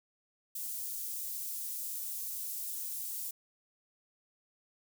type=high-pass noise; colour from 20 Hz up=white; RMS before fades=-39 dBFS; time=0.55-3.31 s; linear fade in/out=5 ms; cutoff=8600 Hz; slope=12 dB/octave; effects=none